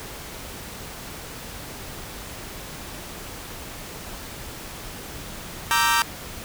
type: chord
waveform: sawtooth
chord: E half-diminished seventh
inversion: second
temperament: equal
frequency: 932.3 / 1174.7 / 1318.5 / 1568 Hz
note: Bb5 / D6 / E6 / G6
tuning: 0 / 0 / 0 / 0 cents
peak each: -18 / -21 / -22 / -20 dBFS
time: 5.71-6.02 s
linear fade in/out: 0 ms
effects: pink hiss -37 dBFS RMS until 6.44 s